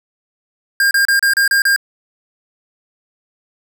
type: tone bursts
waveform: square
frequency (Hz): 1607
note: G6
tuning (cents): +43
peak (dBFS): -11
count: 7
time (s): 0.8-1.762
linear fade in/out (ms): 2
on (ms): 110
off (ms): 32
effects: none